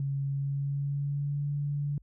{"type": "tone with pitch glide", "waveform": "sine", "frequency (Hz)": [138.59, 144.23], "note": ["C#3", "D3"], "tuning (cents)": [0, -31], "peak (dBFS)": -28, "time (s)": [0, 1.98], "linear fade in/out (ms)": 2, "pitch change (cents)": 69, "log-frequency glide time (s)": [0.31, 1.47], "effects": ["added 50 Hz sine -55 dBFS peak until 2.02 s"]}